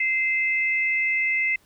sine tone pair together, 2077 / 2606 Hz, C7 / E7, -13 / -20 cents, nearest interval major third, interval 393 cents, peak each -21 / -27 dBFS, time 0-1.56 s, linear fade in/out 5 ms, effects pink hiss -60 dBFS RMS until 1.65 s

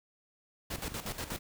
pink noise with tremolo, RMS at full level -37 dBFS, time 0.7-1.39 s, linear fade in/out 10 ms, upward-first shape square, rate 8.3 Hz, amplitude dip 70%
clicks, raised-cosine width 5 ms, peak -35 dBFS, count 5, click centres 0.785 / 0.881 / 0.921 / 1.057 / 1.104 s
effects none

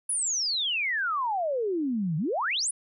sine exponential two-way sweep, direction down then up, 10548 to 147.5 to 10548 Hz, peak -25 dBFS, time 0.09-2.71 s, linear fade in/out 5 ms, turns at 2.17 s, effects none

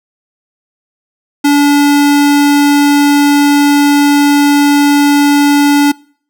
square tone, 287.8 Hz, D4, 35 cents flat, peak -6 dBFS, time 1.44-5.92 s, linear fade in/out 10 ms, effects noise-tail reverb RT60 0.5 s tail -24 dB re dry

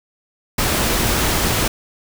pink noise, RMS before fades -18 dBFS, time 0.58-1.68 s, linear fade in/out 5 ms, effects none

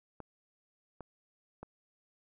clicks, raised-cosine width 1 ms, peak -30 dBFS, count 3, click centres 0.203 / 1.007 / 1.63 s, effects none

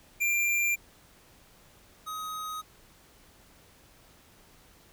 square tone pair in turn, 2378 / 1259.7 Hz, D7 / D#6, +21 / +21 cents, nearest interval major seventh, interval 1100 cents, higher first, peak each -25 / -35 dBFS, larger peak first, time 0.2-0.76 / 2.06-2.62 s, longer neither, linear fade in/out 20 ms, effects pink hiss -58 dBFS RMS until 4.92 s

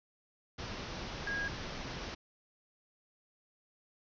pink low-pass noise, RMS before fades -42 dBFS, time 0.58-2.15 s, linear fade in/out 10 ms, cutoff 6000 Hz, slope 96 dB/octave
sine tone, 1638 Hz, G#6, 24 cents flat, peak -34 dBFS, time 1.27-1.48 s, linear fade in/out 2 ms
effects none

